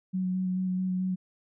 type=tone with vibrato; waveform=sine; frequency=185 Hz; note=F#3; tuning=in tune; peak=-26 dBFS; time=0.13-1.16 s; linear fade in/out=20 ms; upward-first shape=square; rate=4.6 Hz; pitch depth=12 cents each way; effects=none